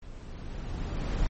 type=noise with level ramp; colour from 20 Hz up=brown; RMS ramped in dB=-44 to -27 dBFS; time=0.02-1.27 s; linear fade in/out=5 ms; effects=MP3 32 kbps